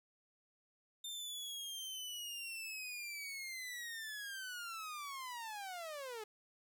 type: linear sweep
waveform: sawtooth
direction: down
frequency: 3620 to 415.3 Hz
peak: -40 dBFS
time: 1.04-6.24 s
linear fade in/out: 5 ms
effects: none